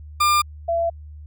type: tone pair in turn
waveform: 40% pulse / sine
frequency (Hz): 1200 / 673.5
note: D6 / E5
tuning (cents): +37 / +37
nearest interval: minor seventh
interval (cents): 1000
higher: first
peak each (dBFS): -14 / -18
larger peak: first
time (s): 0.2-0.42 / 0.68-0.9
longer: neither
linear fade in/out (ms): 10
effects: added 75 Hz sine -36 dBFS peak until 1.26 s